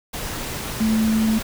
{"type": "tone in noise", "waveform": "sine", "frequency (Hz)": 220, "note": "A3", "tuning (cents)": 0, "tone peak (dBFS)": -16, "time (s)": [0.8, 1.39], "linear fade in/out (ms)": 10, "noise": "pink", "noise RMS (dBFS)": -29, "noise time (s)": [0.13, 1.43], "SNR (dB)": 10, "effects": []}